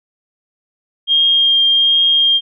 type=tone with vibrato; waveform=sine; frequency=3219 Hz; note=G7; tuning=45 cents sharp; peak=-9 dBFS; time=1.07-2.41 s; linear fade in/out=50 ms; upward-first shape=triangle; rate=1.3 Hz; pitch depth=11 cents each way; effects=none